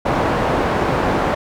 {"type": "low-pass noise", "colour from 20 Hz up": "white", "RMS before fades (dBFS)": -18, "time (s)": [0.05, 1.35], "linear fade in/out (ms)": 10, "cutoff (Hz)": 870, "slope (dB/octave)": 12, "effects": []}